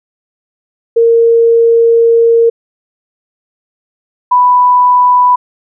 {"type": "tone pair in turn", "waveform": "sine", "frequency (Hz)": [462.1, 990.5], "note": ["A#4", "B5"], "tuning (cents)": [-15, 5], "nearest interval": "octave + minor second", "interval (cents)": 1320, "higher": "second", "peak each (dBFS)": -4, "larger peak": "neither", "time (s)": [[0.96, 2.5], [4.31, 5.36]], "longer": "first", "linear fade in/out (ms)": 10, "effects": []}